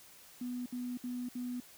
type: tone bursts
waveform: triangle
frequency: 246.9 Hz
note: B3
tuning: in tune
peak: -32 dBFS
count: 4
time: 0.41-1.602 s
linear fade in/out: 5 ms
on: 250 ms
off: 64 ms
effects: tanh soft clip ceiling -34 dBFS + white hiss -57 dBFS RMS until 1.77 s